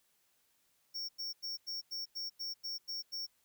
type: tone bursts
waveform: square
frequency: 5490 Hz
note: F8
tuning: 31 cents flat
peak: -38 dBFS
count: 10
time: 0.94-3.268 s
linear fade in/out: 20 ms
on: 150 ms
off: 92 ms
effects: white hiss -74 dBFS RMS until 3.44 s